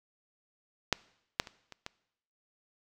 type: clicks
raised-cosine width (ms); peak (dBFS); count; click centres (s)
0.2; -7 / -8 / -27 / -28 / -21; 5; 0.927 / 1.399 / 1.472 / 1.723 / 1.864
effects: noise-tail reverb RT60 0.8 s tail -22 dB re dry